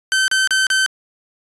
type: tone bursts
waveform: sawtooth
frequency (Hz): 1540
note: G6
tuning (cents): -31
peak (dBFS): -10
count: 4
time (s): 0.12-0.862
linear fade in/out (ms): 0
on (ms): 160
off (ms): 34
effects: resampled to 24000 Hz